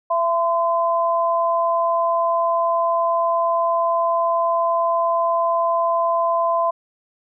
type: tone pair together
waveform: sine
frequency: 672.2 / 1024 Hz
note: E5 / C6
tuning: +34 / -38 cents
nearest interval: perfect fifth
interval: 728 cents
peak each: -19 dBFS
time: 0.1-6.71 s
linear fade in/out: 10 ms
effects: none